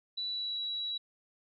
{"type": "tone with pitch glide", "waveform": "sine", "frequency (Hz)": [3951, 3903], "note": ["B7", "B7"], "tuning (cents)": [0, -21], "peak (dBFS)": -33, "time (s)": [0.17, 0.98], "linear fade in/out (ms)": 10, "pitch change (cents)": -21, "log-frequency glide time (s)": [0.29, 0.59], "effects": []}